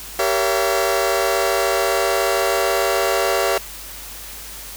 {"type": "chord", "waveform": "sawtooth", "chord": "G diminished seventh", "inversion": "none", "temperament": "just", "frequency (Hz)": [392, 470.4, 564.5, 677.4], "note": ["G4", "Bb4", "Db5", "Fb5"], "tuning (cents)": [0, 16, 31, 47], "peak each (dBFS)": [-18, -20, -18, -18], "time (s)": [0.19, 3.58], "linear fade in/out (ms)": 2, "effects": ["added 50 Hz sine -41 dBFS peak until 4.76 s", "white hiss -35 dBFS RMS until 4.76 s"]}